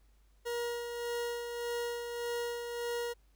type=tone with tremolo; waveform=40% pulse; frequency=475.3 Hz; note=A#4; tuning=34 cents sharp; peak=-32 dBFS; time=0.45-3.14 s; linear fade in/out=20 ms; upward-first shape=sine; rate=1.7 Hz; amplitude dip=45%; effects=added 50 Hz sine -62 dBFS peak until 3.35 s + pink hiss -74 dBFS RMS until 3.35 s